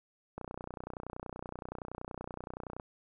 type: click train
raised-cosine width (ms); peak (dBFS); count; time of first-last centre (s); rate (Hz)
1; -26; 75; 0.38-2.798; 30.6
effects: none